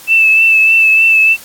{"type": "tone with vibrato", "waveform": "sine", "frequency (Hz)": 2637, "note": "E7", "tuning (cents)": 0, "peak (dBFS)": -5, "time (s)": [0.07, 1.37], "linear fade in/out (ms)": 50, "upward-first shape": "triangle", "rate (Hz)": 3.3, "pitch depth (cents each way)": 30, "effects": ["white hiss -35 dBFS RMS until 1.44 s", "AAC 64 kbps"]}